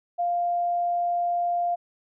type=tone; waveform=sine; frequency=698.5 Hz; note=F5; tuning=in tune; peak=-22 dBFS; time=0.18-1.76 s; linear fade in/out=20 ms; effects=none